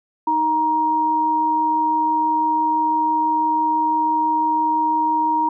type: tone pair together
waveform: sine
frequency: 311.9 / 941.7 Hz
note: D#4 / A#5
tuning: +4 / +17 cents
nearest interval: octave + perfect fifth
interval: 1913 cents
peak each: -25 / -16 dBFS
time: 0.27-5.49 s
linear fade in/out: 5 ms
effects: none